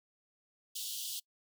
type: high-pass noise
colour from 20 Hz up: pink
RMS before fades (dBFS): -40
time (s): 0.75-1.2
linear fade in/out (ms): 10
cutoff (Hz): 2900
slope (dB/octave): 96
effects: noise-tail reverb RT60 0.1 s tail -24 dB re dry